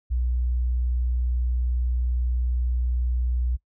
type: tone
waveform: sine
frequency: 61.2 Hz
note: B1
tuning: 15 cents flat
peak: -21 dBFS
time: 0.1-3.57 s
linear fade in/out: 20 ms
effects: noise-tail reverb RT60 0.1 s tail -22 dB re dry